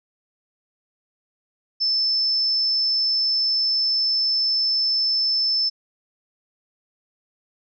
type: tone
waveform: sine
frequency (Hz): 5274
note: E8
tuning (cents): 0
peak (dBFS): -18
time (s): 1.8-5.7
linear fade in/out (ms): 20
effects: none